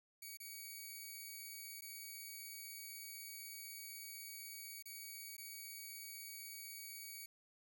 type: tone with dropouts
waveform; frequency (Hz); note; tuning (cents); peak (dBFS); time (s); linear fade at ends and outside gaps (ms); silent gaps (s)
5% pulse; 2258; C#7; +31; -39; 0.22-7.26; 5; 0.372-0.401 / 1.81-1.82 / 4.825-4.856 / 5.368-5.38
effects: none